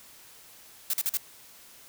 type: noise bursts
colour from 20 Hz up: blue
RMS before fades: -27 dBFS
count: 4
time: 0.9-1.172 s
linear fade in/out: 2 ms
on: 35 ms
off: 44 ms
effects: white hiss -52 dBFS RMS until 1.88 s